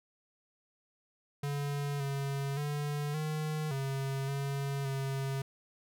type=tone with pitch steps; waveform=square; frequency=143 / 138.8 / 146.4 / 154.2 / 135.9 / 139.1 / 135.8 Hz; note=D3 / C#3 / D3 / D#3 / C#3 / C#3 / C#3; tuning=-46 / +3 / -5 / -15 / -34 / +6 / -35 cents; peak=-33 dBFS; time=1.43-5.42 s; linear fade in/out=5 ms; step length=570 ms; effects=none